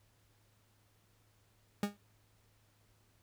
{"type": "tone with exponential decay", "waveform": "40% pulse", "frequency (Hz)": 204.1, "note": "G#3", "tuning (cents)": -30, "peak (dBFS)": -27, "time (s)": [1.83, 1.97], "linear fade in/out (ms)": 2, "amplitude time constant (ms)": 29, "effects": ["added 105 Hz sine -70 dBFS peak until 3.22 s", "pink hiss -72 dBFS RMS until 3.22 s"]}